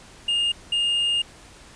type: tone bursts at uneven times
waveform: triangle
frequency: 2830 Hz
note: F7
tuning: 22 cents sharp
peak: -18 dBFS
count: 2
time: 0.28-0.52 / 0.72-1.22 s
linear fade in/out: 5 ms
effects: pink hiss -47 dBFS RMS until 1.75 s + resampled to 22050 Hz